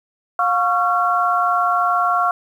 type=tone cluster; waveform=sine; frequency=711 / 1110 / 1367 Hz; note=F5 / C#6 / F6; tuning=+31 / +2 / -37 cents; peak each=-19 dBFS; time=0.39-2.31 s; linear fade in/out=2 ms; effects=8-bit